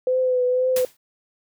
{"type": "tone with vibrato", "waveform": "sine", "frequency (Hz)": 506, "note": "B4", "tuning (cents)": 42, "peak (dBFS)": -17, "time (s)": [0.07, 0.85], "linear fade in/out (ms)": 2, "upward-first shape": "triangle", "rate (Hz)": 2, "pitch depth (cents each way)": 34}
{"type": "noise with exponential decay", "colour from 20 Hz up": "white", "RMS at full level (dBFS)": -25, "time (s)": [0.76, 0.97], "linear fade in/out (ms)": 5, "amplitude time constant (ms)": 44}
{"effects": []}